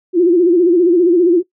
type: tone with vibrato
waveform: sine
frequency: 349.3 Hz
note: F4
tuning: in tune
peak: -7 dBFS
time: 0.13-1.43 s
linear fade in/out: 50 ms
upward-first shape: sine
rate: 15 Hz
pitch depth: 98 cents each way
effects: noise-tail reverb RT60 0.1 s tail -19 dB re dry